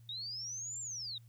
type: linear two-way sweep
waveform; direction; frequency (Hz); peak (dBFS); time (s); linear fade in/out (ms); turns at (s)
sine; up then down; 3658 to 7459 to 3658; -39; 0.09-1.18; 2; 0.8
effects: added 116 Hz sine -55 dBFS peak until 1.28 s + white hiss -73 dBFS RMS until 1.28 s